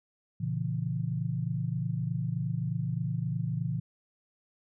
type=chord; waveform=sine; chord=A# diminished; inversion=none; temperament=just; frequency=116.54 / 139.85 / 167.82 Hz; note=A#2 / C#3 / E3; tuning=0 / +16 / +31 cents; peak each=-33 dBFS; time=0.4-3.8 s; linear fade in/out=10 ms; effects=none